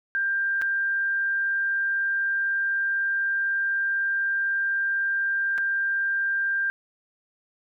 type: tone with dropouts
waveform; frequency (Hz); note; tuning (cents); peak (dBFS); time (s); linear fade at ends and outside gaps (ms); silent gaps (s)
sine; 1589; G6; +23; -22; 0.15-6.7; 0; 0.615-0.62 / 5.579-5.583
effects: none